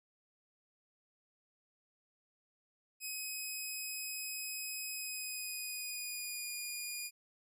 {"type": "tone with pitch glide", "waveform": "10% pulse", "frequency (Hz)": [2531, 2439], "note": ["D#7", "D#7"], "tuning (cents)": [29, -35], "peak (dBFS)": -31, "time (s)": [3, 7.11], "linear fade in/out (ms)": 50, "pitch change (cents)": -64, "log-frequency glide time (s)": [4.93, 6.47], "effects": []}